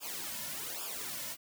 white noise with flanger, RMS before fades -40 dBFS, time 0-1.37 s, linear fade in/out 50 ms, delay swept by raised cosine 0.49 to 2.59 ms, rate 1.2 Hz, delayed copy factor -0.8, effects none

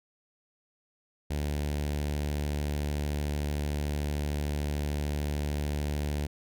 sawtooth tone with notch filter, 73.42 Hz, D2, in tune, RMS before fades -31 dBFS, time 1.3-6.27 s, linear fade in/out 10 ms, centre 1200 Hz, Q 1.5, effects none

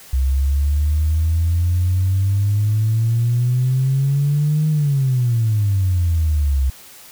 sine exponential two-way sweep, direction up then down, 64.9 to 155.5 to 64.9 Hz, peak -13 dBFS, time 0.13-6.7 s, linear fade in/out 5 ms, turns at 4.69 s, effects tanh soft clip ceiling -9 dBFS + white hiss -42 dBFS RMS until 7.11 s

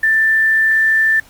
sine tone with quantisation, 1773 Hz, A6, 13 cents sharp, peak -10 dBFS, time 0.03-1.2 s, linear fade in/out 5 ms, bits 6, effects pink hiss -46 dBFS RMS until 1.29 s + Opus 32 kbps

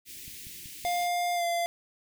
white band-stop noise, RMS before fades -44 dBFS, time 0.05-1.09 s, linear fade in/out 50 ms, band 390 to 1900 Hz, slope 48 dB/octave
click train, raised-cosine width 5 ms, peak -37 dBFS, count 4, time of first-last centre 0.28-0.847 s, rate 5.29 Hz
square tone with pitch glide, 704 to 687.9 Hz, F5 to F5, +14 to -26 cents, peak -27 dBFS, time 0.85-1.66 s, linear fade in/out 0 ms, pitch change -40 cents, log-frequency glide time 1.34-1.44 s
effects none

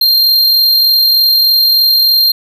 square tone with amplitude modulation, 4189 Hz, C8, 1 cent sharp, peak -6 dBFS, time 0.01-2.32 s, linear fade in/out 5 ms, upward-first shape sine, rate 43.3 Hz, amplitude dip 25%, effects none

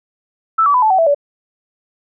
sine tone with pitch steps, 1318.5 / 1147.8 / 999.2 / 869.9 / 757.3 / 659.2 / 573.9 Hz, E6 / D6 / B5 / A5 / F#5 / E5 / D5, 0 / -40 / +20 / -20 / +40 / 0 / -40 cents, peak -9 dBFS, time 0.58-1.147 s, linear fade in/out 10 ms, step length 81 ms, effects none

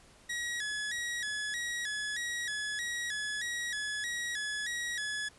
sawtooth tone with vibrato, 1800 Hz, A6, 39 cents sharp, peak -30 dBFS, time 0.29-5.29 s, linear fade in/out 10 ms, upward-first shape square, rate 1.6 Hz, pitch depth 99 cents each way, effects pink hiss -59 dBFS RMS until 5.38 s + resampled to 24000 Hz

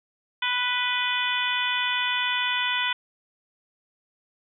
harmonic tone with a mistuned harmonic, 493.9 Hz, B4, in tune, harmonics 2 / 3 / 4 / 5 / 6 / 7, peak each -30 / -30 / -30 / -30 / -30 / -30 dBFS, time 0.42-2.93 s, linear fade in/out 5 ms, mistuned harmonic 6, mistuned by +34 cents, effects none

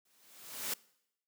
white noise with exponential growth, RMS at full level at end -34 dBFS, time 0.05-0.74 s, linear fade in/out 5 ms, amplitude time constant 150 ms, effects noise-tail reverb RT60 0.8 s tail -23 dB re dry + high-pass 150 Hz 12 dB/octave

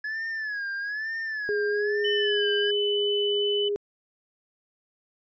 triangle tone with vibrato, 1700 Hz, G#6, 40 cents sharp, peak -27 dBFS, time 0.04-2.71 s, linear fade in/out 5 ms, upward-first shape sine, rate 1.1 Hz, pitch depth 110 cents each way
sine tone with pitch glide, 415 to 409.5 Hz, G#4 to G#4, -1 to -24 cents, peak -24 dBFS, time 1.49-3.76 s, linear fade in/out 0 ms, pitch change -23 cents, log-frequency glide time 1.71-3.1 s
sine tone, 3001 Hz, F#7, 24 cents sharp, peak -26 dBFS, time 2.04-3.69 s, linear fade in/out 10 ms
effects resampled to 16000 Hz

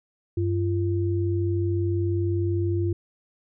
sine tone pair together, 96.36 / 343.4 Hz, G2 / F4, -29 / -29 cents, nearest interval octave + minor seventh, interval 2200 cents, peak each -23 / -26 dBFS, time 0.37-2.93 s, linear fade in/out 5 ms, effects none

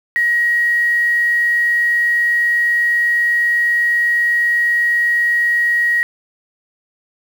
sine tone with quantisation, 1896 Hz, A#6, 29 cents sharp, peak -12 dBFS, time 0.16-6.03 s, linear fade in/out 0 ms, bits 6, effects none

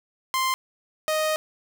sawtooth tone pair in turn, 1046.5 / 622.3 Hz, C6 / D#5, 0 / 0 cents, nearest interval major sixth, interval 900 cents, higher first, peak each -18 dBFS, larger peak neither, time 0.34-0.54 / 1.08-1.36 s, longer second, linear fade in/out 0 ms, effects none

